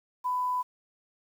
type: tone with quantisation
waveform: sine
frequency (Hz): 998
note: B5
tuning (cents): +18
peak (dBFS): -26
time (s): 0.24-0.63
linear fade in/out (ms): 20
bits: 9
effects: none